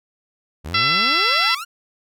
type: exponential sweep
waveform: sawtooth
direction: up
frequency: 69.7 to 1461 Hz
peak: -24 dBFS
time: 0.64-1.65 s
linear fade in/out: 20 ms
type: harmonic tone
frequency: 672 Hz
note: E5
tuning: 33 cents sharp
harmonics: 2 / 3 / 4 / 5 / 6 / 7 / 8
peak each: -20 / -22 / -23 / -24 / -25 / -25 / -26 dBFS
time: 0.74-1.55 s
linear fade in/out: 5 ms
effects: none